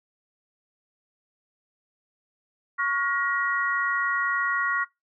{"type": "tone cluster", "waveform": "sine", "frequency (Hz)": [1114, 1425, 1899], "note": ["C#6", "F6", "A#6"], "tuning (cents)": [8, 34, 32], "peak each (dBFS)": -27, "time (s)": [2.78, 4.85], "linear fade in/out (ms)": 20, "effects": ["noise-tail reverb RT60 0.2 s tail -23 dB re dry"]}